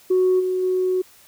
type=tone with level steps; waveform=sine; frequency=369.6 Hz; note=F#4; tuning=2 cents flat; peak=-13 / -19 / -17 dBFS; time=0.1-1.02 s; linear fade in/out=10 ms; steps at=0.39 / 0.62 s; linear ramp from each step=20 ms; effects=tanh soft clip ceiling -11 dBFS + white hiss -51 dBFS RMS until 1.27 s